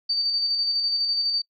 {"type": "tone with tremolo", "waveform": "sine", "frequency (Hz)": 4604, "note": "D8", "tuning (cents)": -35, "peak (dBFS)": -20, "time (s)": [0.09, 1.42], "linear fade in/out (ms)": 10, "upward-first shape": "square", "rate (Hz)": 12, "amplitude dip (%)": 30, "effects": ["noise-tail reverb RT60 0.1 s tail -24 dB re dry"]}